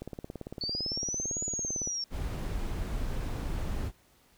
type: click train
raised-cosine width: 2 ms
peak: -25 dBFS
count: 34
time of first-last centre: 0.02-1.874 s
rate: 17.8 Hz
type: linear two-way sweep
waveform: sine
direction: up then down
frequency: 4432 to 6920 to 5440 Hz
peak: -31 dBFS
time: 0.61-2.04 s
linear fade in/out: 2 ms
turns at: 1.44 s
type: noise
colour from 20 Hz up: brown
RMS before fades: -33 dBFS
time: 2.1-3.92 s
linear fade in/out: 50 ms
effects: pink hiss -64 dBFS RMS until 4.37 s